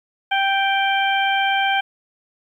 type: harmonic tone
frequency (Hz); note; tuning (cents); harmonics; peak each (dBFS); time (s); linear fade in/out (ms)
784; G5; 0; 1 / 2 / 3 / 4; -19 / -22 / -24 / -25; 0.31-1.81; 10
effects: 9-bit